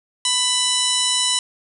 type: harmonic tone with a mistuned harmonic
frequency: 993 Hz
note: B5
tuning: 9 cents sharp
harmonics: 1 / 2 / 3 / 4 / 5 / 6 / 7 / 8 / 9 / 10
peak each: -29 / -32 / -22 / -23 / -27 / -30 / -27 / -29 / -25 / -31 dBFS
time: 0.25-1.39 s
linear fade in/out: 2 ms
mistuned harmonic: 5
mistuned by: +120 cents
effects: none